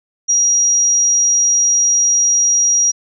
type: tone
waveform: sine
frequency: 5730 Hz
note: F8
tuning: 44 cents sharp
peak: -10 dBFS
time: 0.28-2.92 s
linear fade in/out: 20 ms
effects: none